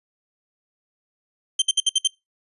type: tone bursts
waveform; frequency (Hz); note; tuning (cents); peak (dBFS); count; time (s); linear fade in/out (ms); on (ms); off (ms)
sawtooth; 3133; G7; -2; -12; 6; 1.59-2.075; 5; 30; 61
effects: noise-tail reverb RT60 0.2 s tail -23 dB re dry + resampled to 24000 Hz